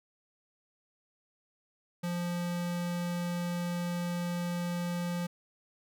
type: tone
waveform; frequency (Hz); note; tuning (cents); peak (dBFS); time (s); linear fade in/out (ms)
square; 174.61; F3; 0; -32; 2.03-5.27; 10
effects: none